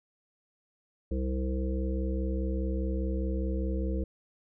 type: harmonic tone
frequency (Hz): 64.9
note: C2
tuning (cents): -13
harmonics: 1 / 3 / 5 / 7 / 8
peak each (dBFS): -29 / -36 / -37 / -40 / -41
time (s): 1.11-4.04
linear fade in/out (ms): 5
effects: none